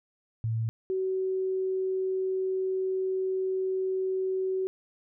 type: tone pair in turn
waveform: sine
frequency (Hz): 112.8 / 377.4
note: A2 / F#4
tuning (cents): +44 / +34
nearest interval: octave + major sixth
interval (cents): 2090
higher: second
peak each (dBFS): -26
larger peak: neither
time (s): 0.44-0.69 / 0.9-4.67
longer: second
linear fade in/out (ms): 0
effects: none